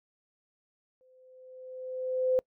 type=tone with exponential growth; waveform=sine; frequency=513 Hz; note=C5; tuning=34 cents flat; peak=-21 dBFS; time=1.01-2.39 s; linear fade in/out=0 ms; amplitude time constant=300 ms; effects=noise-tail reverb RT60 0.1 s tail -26 dB re dry